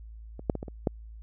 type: clicks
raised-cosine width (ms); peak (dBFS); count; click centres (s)
2; -27 / -10 / -19 / -22 / -26 / -11; 6; 0.394 / 0.498 / 0.553 / 0.629 / 0.682 / 0.872
effects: added 55 Hz sine -42 dBFS peak until 1.22 s